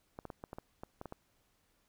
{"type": "clicks", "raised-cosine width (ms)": 1, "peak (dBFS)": -29, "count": 10, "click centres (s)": [0.189, 0.253, 0.302, 0.439, 0.531, 0.585, 0.835, 1.014, 1.057, 1.124], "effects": ["pink hiss -74 dBFS RMS until 1.88 s"]}